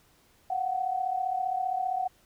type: tone pair together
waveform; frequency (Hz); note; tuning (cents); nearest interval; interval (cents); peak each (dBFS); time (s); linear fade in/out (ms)
sine; 716.8 / 752; F5 / F#5; +45 / +28; minor second; 83; -32 / -28; 0.5-2.08; 5
effects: pink hiss -63 dBFS RMS until 2.25 s